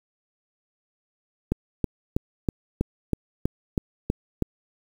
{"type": "click train", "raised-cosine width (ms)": 3, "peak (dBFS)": -9, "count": 10, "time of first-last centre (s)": [1.52, 4.423], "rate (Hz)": 3.1, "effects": ["7-bit"]}